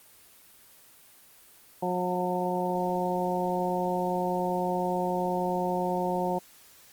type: harmonic tone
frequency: 180 Hz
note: F#3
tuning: 47 cents flat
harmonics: 1 / 2 / 3 / 4 / 5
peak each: -32 / -32 / -32 / -32 / -32 dBFS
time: 1.82-6.39 s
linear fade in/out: 10 ms
effects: white hiss -55 dBFS RMS until 6.92 s + Opus 24 kbps